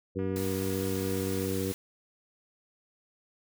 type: harmonic tone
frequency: 95.4 Hz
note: G2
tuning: 47 cents flat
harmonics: 1 / 2 / 3 / 4 / 5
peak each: -35 / -35 / -35 / -35 / -35 dBFS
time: 0.15-1.73 s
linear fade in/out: 20 ms
type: click train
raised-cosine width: 0.5 ms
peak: -35 dBFS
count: 305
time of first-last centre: 0.19-1.457 s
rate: 240 Hz
type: noise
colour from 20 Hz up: white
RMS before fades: -41 dBFS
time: 0.36-1.74 s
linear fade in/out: 0 ms
effects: none